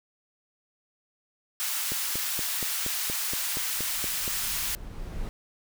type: high-pass noise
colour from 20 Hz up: white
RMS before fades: -30 dBFS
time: 1.6-4.75 s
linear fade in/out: 0 ms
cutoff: 1100 Hz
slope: 12 dB/octave
type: click train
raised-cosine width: 2 ms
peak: -22 dBFS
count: 11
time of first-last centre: 1.92-4.278 s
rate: 4.24 Hz
type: noise with exponential growth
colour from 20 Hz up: brown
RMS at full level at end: -33 dBFS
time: 2.71-5.29 s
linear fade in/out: 0 ms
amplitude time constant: 560 ms
effects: none